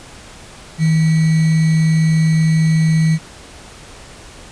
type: tone with sample-and-hold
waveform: sine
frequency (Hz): 160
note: D#3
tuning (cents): +49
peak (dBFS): -10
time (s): 0.78-3.19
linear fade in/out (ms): 50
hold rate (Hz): 2100
effects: pink hiss -38 dBFS RMS until 4.51 s + resampled to 22050 Hz